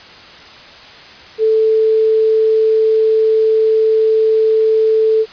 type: tone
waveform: sine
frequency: 440 Hz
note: A4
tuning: in tune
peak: -9 dBFS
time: 1.38-5.26 s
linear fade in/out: 50 ms
effects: white hiss -37 dBFS RMS until 5.32 s + resampled to 11025 Hz